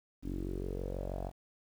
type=tone with low-pass filter sweep; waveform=sawtooth; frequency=46.25 Hz; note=F#1; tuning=in tune; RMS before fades=-38 dBFS; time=0.22-1.32 s; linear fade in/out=50 ms; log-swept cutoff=280 to 740 Hz; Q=5.1; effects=10-bit